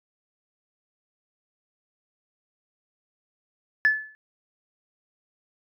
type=tone with exponential decay; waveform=sine; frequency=1732 Hz; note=A6; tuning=28 cents flat; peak=-12 dBFS; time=3.85-4.15 s; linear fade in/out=0 ms; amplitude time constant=64 ms; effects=tanh soft clip ceiling -12 dBFS